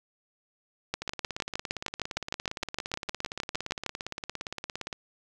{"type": "two click trains", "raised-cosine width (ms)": 0.2, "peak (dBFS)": [-17, -12], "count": [69, 20], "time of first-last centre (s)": [[1.02, 4.928], [0.94, 3.863]], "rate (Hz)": [17.4, 6.5], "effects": []}